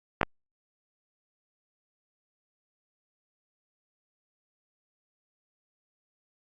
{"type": "clicks", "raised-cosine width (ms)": 0.5, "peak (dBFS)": -7, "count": 2, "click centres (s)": [0.213, 0.231], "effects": ["Opus 48 kbps"]}